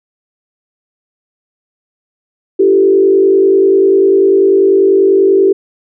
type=tone with frequency modulation; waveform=sine; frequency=387.1 Hz; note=G4; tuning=22 cents flat; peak=-5 dBFS; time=2.59-5.53 s; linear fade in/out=10 ms; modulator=50.2 Hz; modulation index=0.81; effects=none